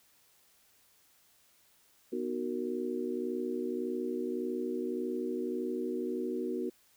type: chord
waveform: sine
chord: B major seventh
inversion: none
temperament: just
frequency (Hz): 246.9 / 308.7 / 370.4 / 463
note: B3 / D#4 / F#4 / A#4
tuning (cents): 0 / -14 / +2 / -12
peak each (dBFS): -37 / -40 / -35 / -40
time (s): 2.12-6.7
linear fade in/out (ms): 10
effects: white hiss -66 dBFS RMS until 6.96 s